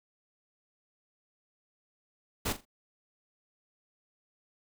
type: noise with echo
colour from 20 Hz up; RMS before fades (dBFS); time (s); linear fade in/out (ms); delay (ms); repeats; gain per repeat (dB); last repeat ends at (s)
pink; -31; 2.45-2.53; 10; 41; 3; -12; 2.653
effects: none